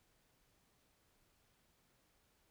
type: silence
effects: pink hiss -75 dBFS RMS until 2.5 s